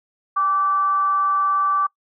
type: tone with frequency modulation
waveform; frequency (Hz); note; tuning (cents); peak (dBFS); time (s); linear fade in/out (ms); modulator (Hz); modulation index
sine; 1163; D6; -17; -16; 0.36-1.87; 10; 357; 0.25
effects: noise-tail reverb RT60 0.1 s tail -24 dB re dry